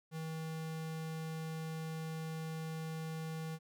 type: tone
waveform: square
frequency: 160 Hz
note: D#3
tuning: 49 cents sharp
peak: -40 dBFS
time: 0.11-3.59 s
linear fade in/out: 50 ms
effects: none